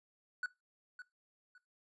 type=tone with echo; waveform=triangle; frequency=1480 Hz; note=F#6; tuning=in tune; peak=-32 dBFS; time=0.43-0.46 s; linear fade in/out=2 ms; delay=560 ms; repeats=2; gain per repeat=-12 dB; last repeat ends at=1.58 s; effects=noise-tail reverb RT60 0.2 s tail -19 dB re dry + resampled to 24000 Hz